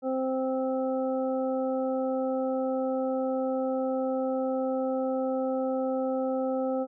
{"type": "harmonic tone", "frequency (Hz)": 261.6, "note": "C4", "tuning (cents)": 0, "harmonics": [1, 2, 3, 5], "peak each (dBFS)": [-30, -28, -36, -43], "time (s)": [0.02, 6.87], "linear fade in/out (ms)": 50, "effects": []}